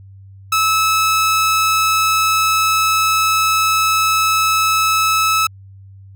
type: tone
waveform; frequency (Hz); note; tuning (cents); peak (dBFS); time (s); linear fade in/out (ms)
sawtooth; 1300; E6; -24; -9; 0.52-5.47; 5
effects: added 97 Hz sine -37 dBFS peak until 6.15 s